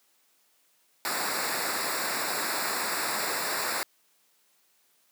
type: noise with comb filter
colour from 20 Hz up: pink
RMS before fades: -30 dBFS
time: 1.05-3.83 s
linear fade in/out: 0 ms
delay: 0.32 ms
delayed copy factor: -0.85
effects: white hiss -67 dBFS RMS until 5.11 s + high-pass 200 Hz 12 dB/octave